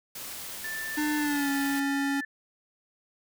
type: noise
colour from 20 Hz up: white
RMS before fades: -39 dBFS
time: 0.15-1.8 s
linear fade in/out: 5 ms
type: tone with vibrato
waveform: sine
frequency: 1760 Hz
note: A6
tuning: in tune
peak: -33 dBFS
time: 0.64-2.25 s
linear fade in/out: 5 ms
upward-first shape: sine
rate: 0.96 Hz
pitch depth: 11 cents each way
type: tone with pitch glide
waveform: square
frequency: 299.9 to 278.2 Hz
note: D4 to C#4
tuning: +36 to +6 cents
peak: -27 dBFS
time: 0.97-2.21 s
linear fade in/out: 10 ms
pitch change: -130 cents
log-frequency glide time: 1.18-1.49 s
effects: none